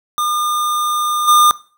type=tone with level steps; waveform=square; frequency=1209 Hz; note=D6; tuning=50 cents sharp; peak=-16 / -8 dBFS; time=0.18-1.51 s; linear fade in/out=0 ms; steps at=1.27 s; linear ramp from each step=20 ms; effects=noise-tail reverb RT60 0.4 s tail -19 dB re dry